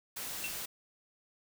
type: noise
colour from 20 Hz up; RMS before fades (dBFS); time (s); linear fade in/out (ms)
white; -40; 0.16-0.66; 10
type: tone with exponential decay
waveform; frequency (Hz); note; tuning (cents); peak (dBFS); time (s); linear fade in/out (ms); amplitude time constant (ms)
triangle; 2705; E7; +44; -31; 0.44-0.58; 1; 30
effects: none